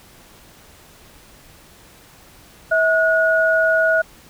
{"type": "tone pair together", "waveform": "sine", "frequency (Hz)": [646.1, 1452], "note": ["E5", "F#6"], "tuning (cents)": [-35, -33], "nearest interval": "octave + major second", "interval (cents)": 1402, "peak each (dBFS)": -16, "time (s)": [2.71, 4.02], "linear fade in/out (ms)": 10, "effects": ["pink hiss -47 dBFS RMS until 4.29 s"]}